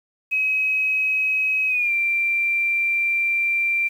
sine tone with pitch glide, 2545 to 2361 Hz, D#7 to D7, +39 to +9 cents, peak -18 dBFS, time 0.31-3.89 s, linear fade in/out 20 ms, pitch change -130 cents, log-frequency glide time 1.68-1.92 s, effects 8-bit

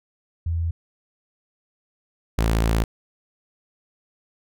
sine / sawtooth tone pair in turn, 83.4 / 55.66 Hz, E2 / A1, +21 / +21 cents, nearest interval perfect fifth, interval 700 cents, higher first, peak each -21 / -14 dBFS, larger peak second, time 0.46-0.71 / 2.38-2.84 s, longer second, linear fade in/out 5 ms, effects none

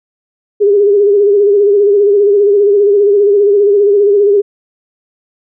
sine tone with vibrato, 406.3 Hz, G#4, 38 cents flat, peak -5 dBFS, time 0.6-4.42 s, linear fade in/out 20 ms, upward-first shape sine, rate 15 Hz, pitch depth 55 cents each way, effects none

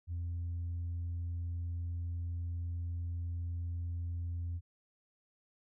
sine tone, 85.9 Hz, F2, 28 cents flat, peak -33 dBFS, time 0.07-4.61 s, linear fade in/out 50 ms, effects tanh soft clip ceiling -33 dBFS

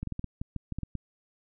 clicks, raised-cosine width 5 ms, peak -21 dBFS, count 11, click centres 0.03 / 0.073 / 0.123 / 0.194 / 0.243 / 0.415 / 0.563 / 0.723 / 0.786 / 0.833 / 0.953 s, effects none

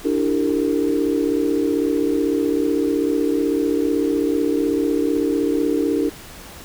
sine chord, E half-diminished seventh, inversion third, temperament equal with one note detuned, 293.7 / 329.6 / 392 / 456 Hz, D4 / E4 / G4 / Bb4, 0 / 0 / 0 / -38 cents, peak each -20 / -23 / -24 / -23 dBFS, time 0.04-6.1 s, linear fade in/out 20 ms, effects pink hiss -39 dBFS RMS until 6.64 s

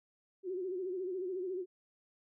sine tone with vibrato, 369.5 Hz, F#4, 2 cents flat, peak -35 dBFS, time 0.43-1.66 s, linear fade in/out 50 ms, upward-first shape sine, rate 14 Hz, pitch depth 83 cents each way, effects none

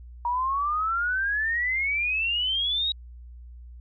sine exponential sweep, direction up, 945 to 3846 Hz, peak -23 dBFS, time 0.25-2.92 s, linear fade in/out 2 ms, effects added 60 Hz sine -41 dBFS peak until 3.8 s

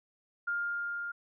sine tone with level ramp, 1406 Hz, F6, 11 cents sharp, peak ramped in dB -29 to -35 dBFS, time 0.47-1.12 s, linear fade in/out 10 ms, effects none

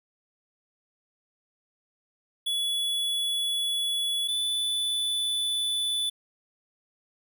square tone pair in turn, 3400 / 3483 Hz, G#7 / A7, +40 / -18 cents, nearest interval unison, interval 42 cents, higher second, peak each -26 dBFS, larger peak neither, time 2.46-4.28 / 4.28-6.1 s, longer neither, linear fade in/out 10 ms, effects none

